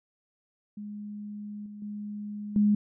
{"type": "tone with level steps", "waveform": "sine", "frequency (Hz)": 207.7, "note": "G#3", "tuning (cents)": 0, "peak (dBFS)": [-36, -40, -34, -19], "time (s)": [0.77, 2.75], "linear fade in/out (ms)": 5, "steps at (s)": [1.66, 1.82, 2.56], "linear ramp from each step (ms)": 2, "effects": []}